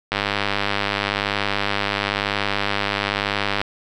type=click train; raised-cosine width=0.3 ms; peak=-4 dBFS; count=354; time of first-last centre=0.12-3.615 s; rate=101 Hz; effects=none